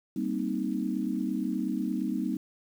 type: chord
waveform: sine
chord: C minor seventh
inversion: second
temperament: equal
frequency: 196 / 233.1 / 261.6 / 311.1 Hz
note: G3 / Bb3 / C4 / Eb4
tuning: 0 / 0 / 0 / 0 cents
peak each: -33 dBFS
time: 0.16-2.37 s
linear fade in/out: 5 ms
effects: 9-bit